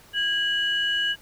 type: tone pair together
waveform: sine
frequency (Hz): 1640 / 2939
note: G#6 / F#7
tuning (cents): -22 / -12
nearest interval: minor seventh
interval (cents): 1010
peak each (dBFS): -24 / -23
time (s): 0.13-1.16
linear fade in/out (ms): 50
effects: tanh soft clip ceiling -15 dBFS + pink hiss -52 dBFS RMS until 1.21 s